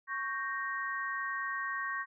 sine chord, G diminished, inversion second, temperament equal, 1108.7 / 1568 / 1864.7 Hz, Db6 / G6 / Bb6, 0 / 0 / 0 cents, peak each -37 / -39 / -37 dBFS, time 0.07-2.06 s, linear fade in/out 50 ms, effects none

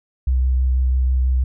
sine tone with vibrato, 64 Hz, C2, 38 cents flat, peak -14 dBFS, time 0.27-1.44 s, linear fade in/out 5 ms, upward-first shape sine, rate 6.1 Hz, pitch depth 15 cents each way, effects none

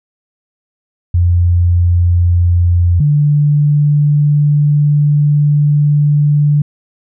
sine tone pair in turn, 87.4 / 146.99 Hz, F2 / D3, +2 / +2 cents, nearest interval major sixth, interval 900 cents, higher second, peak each -7 dBFS, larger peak neither, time 1.14-3 / 3-6.62 s, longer second, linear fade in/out 5 ms, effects none

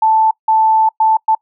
sine tone bursts at uneven times, 880 Hz, A5, in tune, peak -8 dBFS, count 4, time 0.02-0.31 / 0.48-0.89 / 1-1.17 / 1.28-1.35 s, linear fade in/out 5 ms, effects noise-tail reverb RT60 0.1 s tail -24 dB re dry

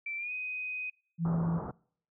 sine tone with pitch glide, 2336 to 2504 Hz, D7 to D#7, -10 to +10 cents, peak -34 dBFS, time 0.06-0.9 s, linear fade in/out 5 ms, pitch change +120 cents, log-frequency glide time 0.17-0.32 s
sine tone, 167 Hz, E3, 23 cents sharp, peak -27 dBFS, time 1.18-1.61 s, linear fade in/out 50 ms
pink low-pass noise, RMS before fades -38 dBFS, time 1.25-1.71 s, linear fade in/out 2 ms, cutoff 1300 Hz, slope 48 dB/octave
effects noise-tail reverb RT60 0.6 s tail -26 dB re dry + high-pass 80 Hz 12 dB/octave

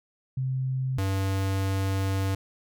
sine / square tone pair in turn, 130.81 / 96.6 Hz, C3 / G2, 0 / -25 cents, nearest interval perfect fourth, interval 525 cents, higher first, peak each -25 dBFS, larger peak neither, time 0.37-0.98 / 0.98-2.35 s, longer second, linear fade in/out 5 ms, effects none

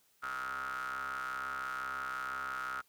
40% pulse ring-modulated tone, 65.8 Hz, C2, 10 cents sharp, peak -33 dBFS, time 0.22-2.82 s, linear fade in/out 20 ms, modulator 1350 Hz, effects white hiss -70 dBFS RMS until 2.88 s

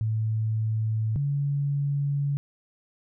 sine tone pair in turn, 110 / 141.97 Hz, A2 / C#3, 0 / +42 cents, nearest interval major third, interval 442 cents, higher second, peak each -23 dBFS, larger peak neither, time 0.01-1.16 / 1.16-2.37 s, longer second, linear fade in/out 0 ms, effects none

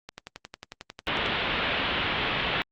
click train, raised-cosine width 0.2 ms, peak -20 dBFS, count 14, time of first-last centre 0.09-1.261 s, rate 11.1 Hz
white low-pass noise, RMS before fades -28 dBFS, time 1.07-2.62 s, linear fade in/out 0 ms, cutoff 3500 Hz, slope 48 dB/octave
effects Opus 48 kbps

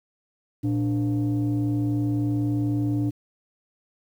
sine tone pair together, 116.54 / 293.7 Hz, A#2 / D4, 0 / 0 cents, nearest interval octave + major third, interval 1600 cents, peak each -22 dBFS, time 0.63-3.11 s, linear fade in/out 20 ms, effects tanh soft clip ceiling -18 dBFS + 9-bit

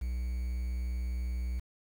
triangle tone with quantisation, 61.4 Hz, B1, 9 cents flat, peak -29 dBFS, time 0.01-1.6 s, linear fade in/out 10 ms, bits 9, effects none

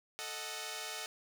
5% pulse chord, D# diminished, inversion second, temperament equal, 440 / 622.3 / 740 Hz, A4 / D#5 / F#5, 0 / 0 / 0 cents, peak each -33 dBFS, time 0.19-1.06 s, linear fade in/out 0 ms, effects none

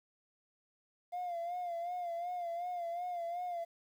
triangle tone with vibrato, 698.5 Hz, F5, in tune, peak -33 dBFS, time 1.12-3.65 s, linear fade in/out 20 ms, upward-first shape sine, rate 2.7 Hz, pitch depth 58 cents each way, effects tanh soft clip ceiling -32 dBFS + 11-bit

